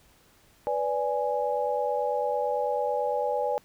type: chord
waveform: sine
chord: G# diminished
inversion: first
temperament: equal with one note detuned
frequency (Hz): 493.9 / 582.9 / 830.6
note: B4 / D5 / G#5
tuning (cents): 0 / -13 / 0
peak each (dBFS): -29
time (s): 0.67-3.58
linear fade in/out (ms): 0
effects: pink hiss -60 dBFS RMS until 3.64 s